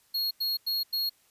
square tone bursts, 4301 Hz, C8, 47 cents sharp, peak -27 dBFS, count 4, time 0.14-1.096 s, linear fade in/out 10 ms, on 170 ms, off 92 ms, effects white hiss -65 dBFS RMS until 1.3 s + resampled to 32000 Hz

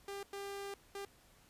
sawtooth tone bursts at uneven times, 398.4 Hz, G4, 28 cents sharp, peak -38 dBFS, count 3, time 0.08-0.23 / 0.33-0.74 / 0.95-1.05 s, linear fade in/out 2 ms, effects pink hiss -65 dBFS RMS until 1.49 s + resampled to 32000 Hz

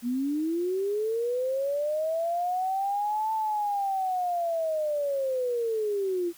sine linear two-way sweep, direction up then down, 233.1 to 885 to 336.6 Hz, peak -25 dBFS, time 0.02-6.33 s, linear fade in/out 50 ms, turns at 3.33 s, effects white hiss -53 dBFS RMS until 6.37 s

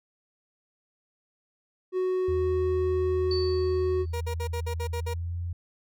triangle tone, 370 Hz, F#4, in tune, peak -22 dBFS, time 1.92-4.06 s, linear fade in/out 50 ms
sine tone with pitch glide, 82.5 to 86.6 Hz, E2 to F2, +2 to -14 cents, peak -29 dBFS, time 2.28-5.53 s, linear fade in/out 5 ms, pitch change +84 cents, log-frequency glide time 4.97-5.38 s
sine tone with exponential decay, 4522 Hz, C#8, 34 cents sharp, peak -30 dBFS, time 3.31-4.19 s, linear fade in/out 2 ms, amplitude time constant 190 ms
30% pulse tone bursts, 474.3 Hz, A#4, 30 cents sharp, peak -29 dBFS, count 8, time 4.13-5.14 s, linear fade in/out 10 ms, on 79 ms, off 54 ms
effects none

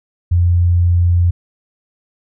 sine tone, 87.31 Hz, F2, in tune, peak -9 dBFS, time 0.31-1.31 s, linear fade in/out 10 ms, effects none

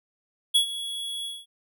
square tone with ADSR envelope, 3359 Hz, G#7, 19 cents sharp, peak -16 dBFS, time 0.54-1.46 s, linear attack 16 ms, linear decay 98 ms, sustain -15 dB, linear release 210 ms, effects none

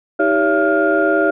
sine tone cluster, 316.6 / 394.4 / 565 / 673 / 1411 Hz, D#4 / G4 / C#5 / E5 / F6, +30 / +11 / +33 / +36 / +17 cents, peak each -18 dBFS, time 0.19-1.31 s, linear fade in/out 10 ms, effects tanh soft clip ceiling -4 dBFS

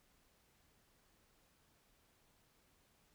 silence, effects pink hiss -73 dBFS RMS until 3.14 s

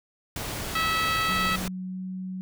pink noise, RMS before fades -33 dBFS, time 0.36-1.68 s, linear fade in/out 2 ms
harmonic tone, 650 Hz, E5, 24 cents flat, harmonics 2 / 3 / 4 / 5 / 6 / 7, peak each -26 / -30 / -32 / -34 / -36 / -37 dBFS, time 0.75-1.56 s, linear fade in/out 5 ms
sine tone with pitch glide, 185 to 186.18 Hz, F#3 to F#3, 0 to +11 cents, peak -31 dBFS, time 1.29-2.41 s, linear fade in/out 0 ms, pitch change +11 cents, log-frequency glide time 1.86-2.01 s
effects none

